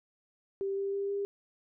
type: tone with pitch steps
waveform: sine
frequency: 392 / 395 / 397.9 / 400.9 Hz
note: G4 / G4 / G4 / G4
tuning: 0 / +13 / +26 / +39 cents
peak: -30 dBFS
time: 0.61-1.25 s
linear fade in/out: 0 ms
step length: 160 ms
effects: none